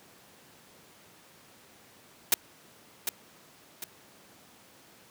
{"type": "noise with echo", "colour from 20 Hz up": "white", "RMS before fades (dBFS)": -21, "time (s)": [2.32, 2.34], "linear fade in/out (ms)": 2, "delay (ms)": 750, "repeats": 2, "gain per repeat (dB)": -8, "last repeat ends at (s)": 3.84, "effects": ["pink hiss -56 dBFS RMS until 5.1 s", "high-pass 150 Hz 12 dB/octave"]}